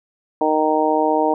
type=harmonic tone; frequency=155 Hz; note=D#3; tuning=6 cents flat; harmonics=2 / 3 / 4 / 5 / 6; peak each=-21 / -21 / -21 / -21 / -21 dBFS; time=0.41-1.34 s; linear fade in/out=2 ms; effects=none